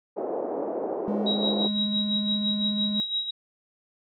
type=band-pass noise; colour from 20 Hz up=pink; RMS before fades=-30 dBFS; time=0.16-1.68 s; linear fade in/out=20 ms; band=340 to 680 Hz; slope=24 dB/octave
type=tone; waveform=triangle; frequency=207.7 Hz; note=G#3; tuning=in tune; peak=-24 dBFS; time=1.08-3 s; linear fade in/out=0 ms
type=tone with tremolo; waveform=sine; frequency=3834 Hz; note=A#7; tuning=48 cents sharp; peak=-23 dBFS; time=1.26-3.31 s; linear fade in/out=10 ms; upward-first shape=sine; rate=5.9 Hz; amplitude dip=65%
effects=none